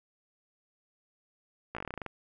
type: slowing click train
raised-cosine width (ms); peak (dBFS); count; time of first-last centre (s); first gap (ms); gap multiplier
0.5; -22; 12; 1.75-2.063; 16; 1.11
effects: none